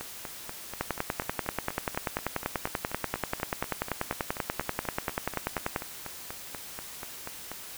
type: two click trains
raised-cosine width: 0.5 ms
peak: -21 / -12 dBFS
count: 32 / 52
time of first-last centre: 0.01-7.516 / 0.81-5.761 s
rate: 4.13 / 10.3 Hz
effects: white hiss -43 dBFS RMS until 7.77 s